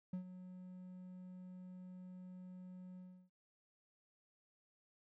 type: tone with ADSR envelope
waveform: triangle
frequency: 182.9 Hz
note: F#3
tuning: 20 cents flat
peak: -36 dBFS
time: 0.13-3.3 s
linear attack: 5 ms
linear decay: 98 ms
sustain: -12 dB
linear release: 320 ms
effects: none